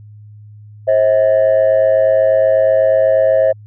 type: tone pair together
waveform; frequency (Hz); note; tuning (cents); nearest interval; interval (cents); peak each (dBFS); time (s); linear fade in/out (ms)
sine; 533 / 641.2; C5 / E5; +32 / -48; minor third; 320; -10; 0.87-3.53; 20
effects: tanh soft clip ceiling -5 dBFS + added 105 Hz sine -35 dBFS peak until 3.66 s